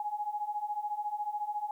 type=beating tone pair; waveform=sine; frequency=826 / 840 Hz; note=G#5 / G#5; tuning=-10 / +19 cents; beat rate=14 Hz; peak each=-37 / -34 dBFS; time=0-1.71 s; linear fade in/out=2 ms; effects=11-bit